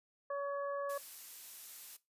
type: harmonic tone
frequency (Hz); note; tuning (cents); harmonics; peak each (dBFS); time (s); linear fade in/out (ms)
564; C#5; +30; 1 / 2 / 3; -37 / -41 / -49; 0.3-0.98; 5
type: noise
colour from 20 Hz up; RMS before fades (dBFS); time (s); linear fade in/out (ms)
blue; -49; 0.89-1.97; 10
effects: noise-tail reverb RT60 0.2 s tail -17 dB re dry + resampled to 32000 Hz